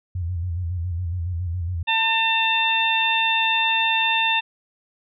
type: tone with vibrato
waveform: sine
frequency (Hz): 87.31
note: F2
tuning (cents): 0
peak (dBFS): -23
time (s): 0.15-1.83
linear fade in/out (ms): 5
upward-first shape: square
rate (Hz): 7.2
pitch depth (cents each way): 74
type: harmonic tone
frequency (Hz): 899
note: A5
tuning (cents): +37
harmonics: 1 / 2 / 3 / 4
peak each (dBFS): -23 / -26 / -21 / -24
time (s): 1.87-4.41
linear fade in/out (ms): 20
effects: none